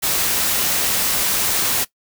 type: noise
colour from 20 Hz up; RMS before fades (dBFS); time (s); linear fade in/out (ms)
white; -19; 0.02-1.85; 20
effects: noise-tail reverb RT60 0.1 s tail -19 dB re dry